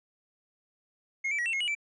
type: tone with pitch steps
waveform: triangle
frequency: 2153 / 2315 / 1915 / 2697 / 2161 / 2917 / 2327 Hz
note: C7 / D7 / A#6 / E7 / C#7 / F#7 / D7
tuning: +49 / -25 / +46 / +39 / -45 / -25 / -17 cents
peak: -26 dBFS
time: 1.24-1.751 s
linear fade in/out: 10 ms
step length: 73 ms
effects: resampled to 22050 Hz